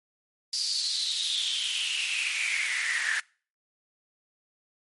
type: noise with high-pass filter sweep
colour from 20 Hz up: pink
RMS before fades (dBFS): -29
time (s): 0.53-3.2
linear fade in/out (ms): 2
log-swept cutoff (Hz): 4900 to 1700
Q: 8.2
effects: noise-tail reverb RT60 0.4 s tail -24 dB re dry + MP3 48 kbps